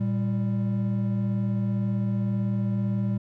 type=tone pair together; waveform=triangle; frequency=115.09 / 197 Hz; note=A#2 / G3; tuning=-22 / +9 cents; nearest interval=major sixth; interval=931 cents; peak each=-24 dBFS; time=0-3.18 s; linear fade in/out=10 ms; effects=none